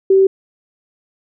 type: tone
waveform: sine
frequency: 385.3 Hz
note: G4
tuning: 30 cents flat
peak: -7 dBFS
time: 0.1-0.27 s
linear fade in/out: 5 ms
effects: none